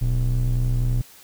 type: ring-modulated tone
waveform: triangle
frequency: 76.4 Hz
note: D#2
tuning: 31 cents flat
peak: -13 dBFS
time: 0.01-1.02 s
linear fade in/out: 10 ms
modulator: 44.3 Hz
effects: white hiss -48 dBFS RMS until 1.23 s